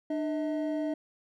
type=tone pair together; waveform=triangle; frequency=300.6 / 637 Hz; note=D4 / D#5; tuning=+40 / +41 cents; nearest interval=octave + minor second; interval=1301 cents; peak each=-28 / -32 dBFS; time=0.1-0.94 s; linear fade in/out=5 ms; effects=none